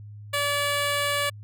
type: tone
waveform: 10% pulse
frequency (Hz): 575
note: D5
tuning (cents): -37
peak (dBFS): -15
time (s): 0.33-1.3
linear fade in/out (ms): 10
effects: added 104 Hz sine -39 dBFS peak until 1.43 s